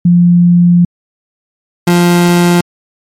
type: tone pair in turn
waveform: sine / 30% pulse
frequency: 174.61 / 174.61 Hz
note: F3 / F3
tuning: 0 / 0 cents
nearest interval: unison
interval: 0 cents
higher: neither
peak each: -3 dBFS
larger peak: neither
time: 0.05-0.85 / 1.87-2.61 s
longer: first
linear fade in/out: 5 ms
effects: MP3 64 kbps